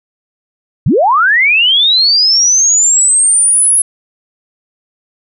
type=linear sweep; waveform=sine; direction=up; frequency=87.31 to 10680 Hz; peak=-6 dBFS; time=0.86-3.82 s; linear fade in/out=5 ms; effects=none